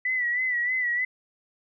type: tone with vibrato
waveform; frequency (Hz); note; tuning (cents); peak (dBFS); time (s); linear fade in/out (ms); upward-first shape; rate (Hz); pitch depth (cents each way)
sine; 1974; B6; -1; -23; 0.05-1.05; 5; sine; 3.2; 62
effects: none